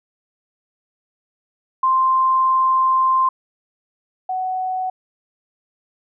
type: tone pair in turn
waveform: sine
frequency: 1046.5 / 745.3 Hz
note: C6 / F#5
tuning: 0 / +12 cents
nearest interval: tritone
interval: 588 cents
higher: first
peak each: -13 / -20 dBFS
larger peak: first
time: 1.83-3.29 / 4.29-4.9 s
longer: first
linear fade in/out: 5 ms
effects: none